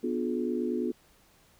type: chord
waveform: sine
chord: B diminished seventh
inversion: none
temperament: just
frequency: 246.9 / 296.3 / 355.6 / 426.7 Hz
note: B3 / D4 / F4 / Ab4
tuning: 0 / +15 / +31 / +47 cents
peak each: -31 / -36 / -32 / -35 dBFS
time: 0.03-0.92 s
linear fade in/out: 10 ms
effects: pink hiss -62 dBFS RMS until 1.59 s